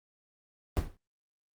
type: noise with exponential decay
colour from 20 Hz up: brown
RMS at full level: -23 dBFS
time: 0.77-0.97 s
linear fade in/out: 0 ms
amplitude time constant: 43 ms
effects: Opus 24 kbps